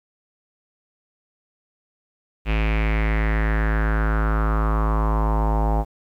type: tone with low-pass filter sweep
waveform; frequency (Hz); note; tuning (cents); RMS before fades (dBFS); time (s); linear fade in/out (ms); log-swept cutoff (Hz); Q
square; 53.9; A1; -35; -20; 2.45-5.85; 50; 2600 to 810; 4.6
effects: 9-bit